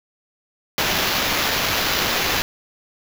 white noise with sample-and-hold, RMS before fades -21 dBFS, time 0.78-2.42 s, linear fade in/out 0 ms, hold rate 8820 Hz, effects none

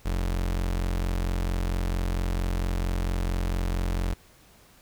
35% pulse tone, 44.41 Hz, F1, 30 cents sharp, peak -23 dBFS, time 0.05-4.14 s, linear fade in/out 10 ms, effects pink hiss -56 dBFS RMS until 4.81 s

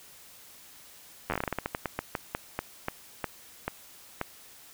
slowing click train, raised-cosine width 0.5 ms, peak -14 dBFS, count 22, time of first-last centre 1.3-4.213 s, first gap 10 ms, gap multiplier 1.22, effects white hiss -52 dBFS RMS until 4.73 s

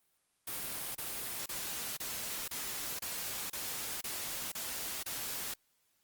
white noise bursts, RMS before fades -39 dBFS, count 10, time 0.47-5.54 s, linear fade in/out 5 ms, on 480 ms, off 30 ms, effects white hiss -75 dBFS RMS until 6.03 s + Opus 32 kbps

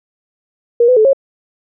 sine tone with pitch steps, 473.4 / 504 / 433.9 / 545 Hz, A#4 / B4 / A4 / C#5, +27 / +35 / -24 / -29 cents, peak -6 dBFS, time 0.8-1.132 s, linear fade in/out 5 ms, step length 83 ms, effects none

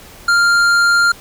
triangle tone with hard clipping, 1396.9 Hz, F6, in tune, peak -11 dBFS, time 0.28-1.12 s, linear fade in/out 5 ms, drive 14 dB, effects pink hiss -39 dBFS RMS until 1.2 s

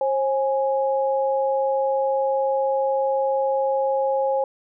sine tone pair together, 536.4 / 830.6 Hz, C5 / G#5, +43 / 0 cents, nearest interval minor sixth, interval 757 cents, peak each -20 / -24 dBFS, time 0.01-4.44 s, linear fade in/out 2 ms, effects none

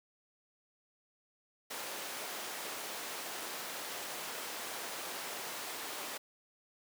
pink high-pass noise, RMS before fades -42 dBFS, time 1.7-6.18 s, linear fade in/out 10 ms, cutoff 460 Hz, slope 12 dB/octave, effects none

